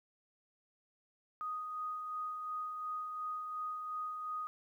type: tone with tremolo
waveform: sine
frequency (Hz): 1244.5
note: D#6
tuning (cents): 0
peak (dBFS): -36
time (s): 1.41-4.47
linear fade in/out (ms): 0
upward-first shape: sine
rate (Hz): 2.8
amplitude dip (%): 35
effects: 12-bit